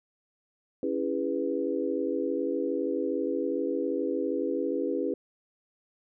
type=chord; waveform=sine; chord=C# minor seventh; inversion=none; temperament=equal with one note detuned; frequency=277.2 / 329.6 / 407 / 493.9 Hz; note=C#4 / E4 / G#4 / B4; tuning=0 / 0 / -35 / 0 cents; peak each=-32 dBFS; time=0.83-5.14 s; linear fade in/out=2 ms; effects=none